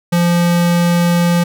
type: tone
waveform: square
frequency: 173 Hz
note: F3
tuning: 16 cents flat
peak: -11 dBFS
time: 0.12-1.44 s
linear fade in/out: 10 ms
effects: none